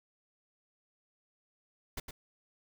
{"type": "noise with echo", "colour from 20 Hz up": "pink", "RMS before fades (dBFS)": -38, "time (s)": [1.97, 2], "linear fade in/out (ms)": 5, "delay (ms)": 110, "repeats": 1, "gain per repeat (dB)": -6, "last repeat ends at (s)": 2.11, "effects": []}